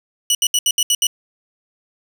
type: tone bursts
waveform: 20% pulse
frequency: 2943 Hz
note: F#7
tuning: 10 cents flat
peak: -8 dBFS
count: 7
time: 0.3-1.069 s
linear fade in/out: 2 ms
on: 49 ms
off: 71 ms
effects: none